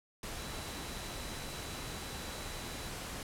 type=tone in noise; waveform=sine; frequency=3951 Hz; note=B7; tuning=in tune; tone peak=-52 dBFS; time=0.38-2.89 s; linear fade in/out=2 ms; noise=pink; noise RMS=-42 dBFS; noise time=0.23-3.23 s; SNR=-13 dB; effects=low-pass 12000 Hz 12 dB/octave